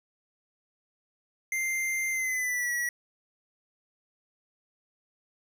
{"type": "tone with pitch glide", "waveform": "square", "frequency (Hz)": [2093, 1930.4], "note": ["C7", "B6"], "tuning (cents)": [0, -40], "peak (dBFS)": -28, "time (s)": [1.52, 2.89], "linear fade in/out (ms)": 2, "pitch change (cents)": -140, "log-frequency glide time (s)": [2.1, 2.72], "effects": []}